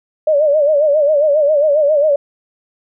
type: tone with vibrato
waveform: sine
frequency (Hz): 594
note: D5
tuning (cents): +20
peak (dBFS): -9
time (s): 0.27-2.16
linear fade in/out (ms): 5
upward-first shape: sine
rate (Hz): 7.4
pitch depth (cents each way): 99
effects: none